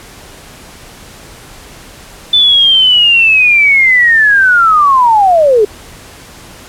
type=linear sweep; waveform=sine; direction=down; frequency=3529 to 400 Hz; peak=-4 dBFS; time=2.33-5.65 s; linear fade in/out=5 ms; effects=pink hiss -34 dBFS RMS until 6.68 s + low-pass 12000 Hz 12 dB/octave